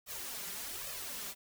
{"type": "noise with flanger", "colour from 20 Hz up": "white", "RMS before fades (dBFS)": -42, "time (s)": [0.06, 1.35], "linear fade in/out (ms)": 50, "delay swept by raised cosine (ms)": [1.6, 5.1], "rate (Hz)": 1.2, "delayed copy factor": 0.9, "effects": []}